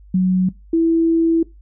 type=tone pair in turn; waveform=sine; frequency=185 / 329.6 Hz; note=F#3 / E4; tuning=0 / 0 cents; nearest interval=minor seventh; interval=1000 cents; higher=second; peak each=-12 dBFS; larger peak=neither; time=0.14-0.49 / 0.73-1.43 s; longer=second; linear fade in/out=5 ms; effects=noise-tail reverb RT60 0.2 s tail -20 dB re dry + added 50 Hz sine -41 dBFS peak until 1.61 s